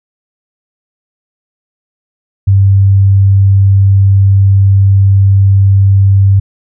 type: tone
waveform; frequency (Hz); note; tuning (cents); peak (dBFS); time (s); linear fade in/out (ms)
sine; 98; G2; 0; -3; 2.47-6.4; 10
effects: none